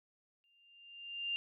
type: tone with exponential growth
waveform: sine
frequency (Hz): 2794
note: F7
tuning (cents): 0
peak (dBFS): -32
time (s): 0.44-1.36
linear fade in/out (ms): 0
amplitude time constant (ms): 200
effects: none